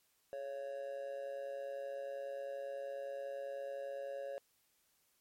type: tone with amplitude modulation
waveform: triangle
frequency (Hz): 554.4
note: C#5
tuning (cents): 0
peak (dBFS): -35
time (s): 0.33-4.38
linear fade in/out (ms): 0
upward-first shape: sine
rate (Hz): 130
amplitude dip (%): 75
effects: white hiss -75 dBFS RMS until 5.2 s + MP3 64 kbps